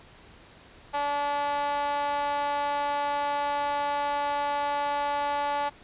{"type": "tone with high-pass filter", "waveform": "sawtooth", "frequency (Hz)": 288, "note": "D4", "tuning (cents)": -34, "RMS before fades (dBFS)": -28, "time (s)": [0.93, 5.7], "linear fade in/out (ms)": 20, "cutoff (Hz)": 770, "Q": 6.2, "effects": ["pink hiss -52 dBFS RMS until 5.83 s", "resampled to 8000 Hz"]}